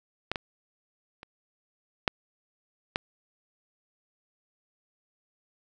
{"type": "clicks", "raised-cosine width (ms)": 0.3, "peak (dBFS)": [-12, -15, -27, -6, -10], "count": 5, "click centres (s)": [0.316, 0.358, 1.231, 2.078, 2.959], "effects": []}